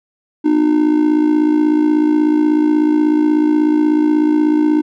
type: tone with amplitude modulation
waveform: triangle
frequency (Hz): 303.8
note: D#4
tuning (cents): -41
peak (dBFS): -5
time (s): 0.44-4.82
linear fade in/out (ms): 20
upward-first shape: sine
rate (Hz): 56.4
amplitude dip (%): 70
effects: none